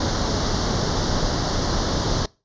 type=noise with comb filter; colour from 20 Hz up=pink; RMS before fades=-22 dBFS; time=0-2.26 s; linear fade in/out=5 ms; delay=0.2 ms; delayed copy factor=+0.85; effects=noise-tail reverb RT60 0.3 s tail -23 dB re dry + resampled to 16000 Hz